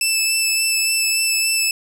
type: tone with vibrato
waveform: 15% pulse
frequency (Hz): 2637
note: E7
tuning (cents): 0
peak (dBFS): -9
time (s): 0.01-1.71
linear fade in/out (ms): 2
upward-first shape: sine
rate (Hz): 3.5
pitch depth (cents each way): 12
effects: none